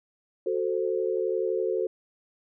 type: chord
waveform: sine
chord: F# diminished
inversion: none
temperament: equal with one note detuned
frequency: 370 / 441.8 / 523.3 Hz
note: F#4 / A4 / C5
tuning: 0 / +7 / 0 cents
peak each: -28 / -28 / -31 dBFS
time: 0.46-1.87 s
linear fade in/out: 5 ms
effects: none